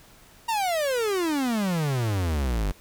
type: exponential sweep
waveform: 45% pulse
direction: down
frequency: 943 to 46.07 Hz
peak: -23 dBFS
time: 0.48-2.72 s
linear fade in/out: 10 ms
effects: pink hiss -53 dBFS RMS until 2.8 s